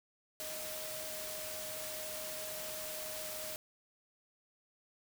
sine tone in noise, 622.3 Hz, D#5, in tune, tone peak -46 dBFS, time 0.4-3.56 s, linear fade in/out 0 ms, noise white, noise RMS -43 dBFS, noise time 0.4-3.56 s, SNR -6 dB, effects none

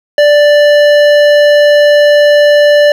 sine tone with hard clipping, 587.3 Hz, D5, in tune, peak -5 dBFS, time 0.18-2.92 s, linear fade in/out 2 ms, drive 13 dB, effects none

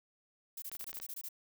violet noise bursts, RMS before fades -43 dBFS, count 10, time 0.57-1.288 s, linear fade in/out 5 ms, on 52 ms, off 22 ms
clicks, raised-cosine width 0.2 ms, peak -32 dBFS, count 8, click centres 0.716 / 0.752 / 0.81 / 0.842 / 0.894 / 0.93 / 0.97 / 1 s
effects none

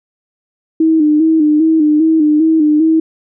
sine tone with vibrato, 311.1 Hz, D#4, in tune, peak -7 dBFS, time 0.8-3 s, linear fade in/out 5 ms, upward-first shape square, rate 2.5 Hz, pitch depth 53 cents each way, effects none

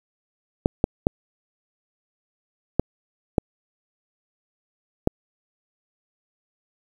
clicks, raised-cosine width 2 ms, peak -3 dBFS, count 6, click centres 0.659 / 0.841 / 1.069 / 2.796 / 3.382 / 5.074 s, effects 7-bit

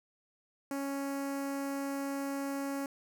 sawtooth tone with notch filter, 277.2 Hz, C#4, in tune, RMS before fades -36 dBFS, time 0.71-2.86 s, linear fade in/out 2 ms, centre 3500 Hz, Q 0.91, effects none

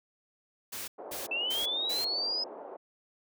white noise bursts, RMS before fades -39 dBFS, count 4, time 0.72-2.05 s, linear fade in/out 10 ms, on 160 ms, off 230 ms
white band-pass noise, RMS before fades -44 dBFS, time 0.98-2.77 s, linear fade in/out 10 ms, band 340 to 780 Hz, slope 24 dB/octave
sine linear sweep, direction up, 2637 to 5100 Hz, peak -29 dBFS, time 1.31-2.44 s, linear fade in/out 5 ms
effects none

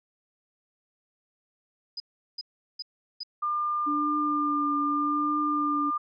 sine tone bursts, 4978 Hz, D#8, in tune, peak -32 dBFS, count 4, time 1.97-3.234 s, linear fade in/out 5 ms, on 31 ms, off 380 ms
sine tone, 1200 Hz, D6, 37 cents sharp, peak -25 dBFS, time 3.42-5.98 s, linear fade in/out 10 ms
sine tone with vibrato, 293.7 Hz, D4, in tune, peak -28 dBFS, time 3.86-5.91 s, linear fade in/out 20 ms, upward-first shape triangle, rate 0.82 Hz, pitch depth 31 cents each way
effects none

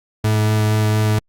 40% pulse tone with vibrato, 107.5 Hz, A2, 40 cents flat, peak -13 dBFS, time 0.24-1.19 s, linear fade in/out 5 ms, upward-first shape sine, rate 4.3 Hz, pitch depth 9 cents each way, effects Opus 48 kbps

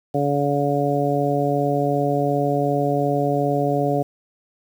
harmonic tone, 142.7 Hz, D3, 49 cents flat, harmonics 1 / 2 / 3 / 4 / 5, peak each -24 / -24 / -24 / -24 / -24 dBFS, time 0.14-4.03 s, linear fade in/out 10 ms, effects 8-bit

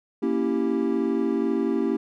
triangle chord, A# diminished seventh, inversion none, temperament equal, 233.1 / 277.2 / 329.6 / 392 Hz, A#3 / C#4 / E4 / G4, 0 / 0 / 0 / 0 cents, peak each -25 dBFS, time 0.22-1.97 s, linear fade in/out 10 ms, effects none

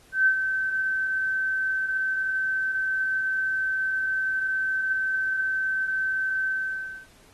sine tone with ADSR envelope, 1541 Hz, G6, 30 cents flat, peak -15 dBFS, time 0.12-7.08 s, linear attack 140 ms, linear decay 83 ms, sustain -8 dB, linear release 600 ms, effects pink hiss -56 dBFS RMS until 7.33 s + AAC 32 kbps

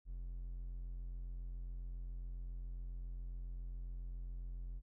triangle tone, 43.65 Hz, F1, in tune, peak -40 dBFS, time 0.05-4.82 s, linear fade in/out 50 ms, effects none

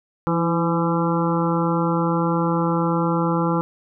harmonic tone with a mistuned harmonic, 168.7 Hz, E3, 40 cents sharp, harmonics 1 / 2 / 3 / 5 / 6 / 7 / 8, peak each -21 / -24 / -26 / -28 / -29 / -29 / -30 dBFS, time 0.27-3.61 s, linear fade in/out 0 ms, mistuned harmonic 2, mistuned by -37 cents, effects none

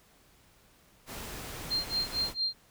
pink noise, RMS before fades -41 dBFS, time 1.06-2.35 s, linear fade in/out 50 ms
sine tone with tremolo, 4186 Hz, C8, in tune, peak -26 dBFS, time 1.7-2.54 s, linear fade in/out 20 ms, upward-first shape sine, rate 4.4 Hz, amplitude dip 100%
effects pink hiss -62 dBFS RMS until 2.7 s

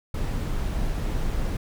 brown noise, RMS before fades -26 dBFS, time 0.14-1.57 s, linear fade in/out 5 ms, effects none

